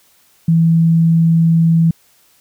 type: tone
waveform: sine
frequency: 164.81 Hz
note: E3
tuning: in tune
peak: -8 dBFS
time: 0.48-1.91 s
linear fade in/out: 5 ms
effects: white hiss -53 dBFS RMS until 2.4 s